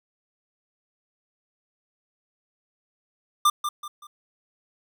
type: tone with echo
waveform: square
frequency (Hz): 1192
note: D6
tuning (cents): +25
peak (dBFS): -16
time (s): 3.45-3.5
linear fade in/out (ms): 5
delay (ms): 190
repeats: 3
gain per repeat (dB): -9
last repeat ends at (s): 4.07
effects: none

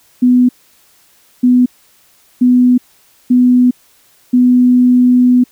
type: tone bursts at uneven times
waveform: sine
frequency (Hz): 248.6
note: B3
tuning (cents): +12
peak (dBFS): -5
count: 5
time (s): 0.22-0.49 / 1.43-1.66 / 2.41-2.78 / 3.3-3.71 / 4.33-5.44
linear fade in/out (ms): 10
effects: white hiss -50 dBFS RMS until 5.51 s

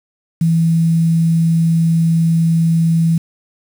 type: tone with quantisation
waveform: sine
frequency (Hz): 164.81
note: E3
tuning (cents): 0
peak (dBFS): -10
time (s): 0.41-3.18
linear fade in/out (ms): 5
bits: 6
effects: none

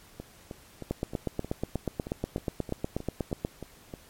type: two click trains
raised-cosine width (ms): 2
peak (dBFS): -24 / -15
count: 13 / 22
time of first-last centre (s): 0.2-3.938 / 0.91-3.449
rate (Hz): 3.21 / 8.27
effects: pink hiss -55 dBFS RMS until 4.09 s + MP3 64 kbps

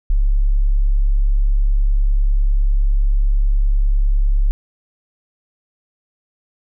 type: tone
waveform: sine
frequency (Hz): 34.86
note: C#1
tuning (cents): +11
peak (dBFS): -11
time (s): 0.1-4.51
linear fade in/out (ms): 0
effects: none

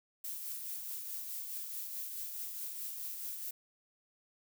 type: noise with tremolo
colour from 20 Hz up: violet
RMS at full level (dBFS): -40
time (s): 0.24-3.51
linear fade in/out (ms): 5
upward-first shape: triangle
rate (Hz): 4.7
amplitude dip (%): 40
effects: none

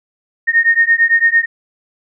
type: beating tone pair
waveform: sine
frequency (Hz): 1840 / 1848.9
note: A#6 / A#6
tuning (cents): -23 / -15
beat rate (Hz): 8.9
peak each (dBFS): -12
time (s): 0.47-1.46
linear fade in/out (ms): 20
effects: none

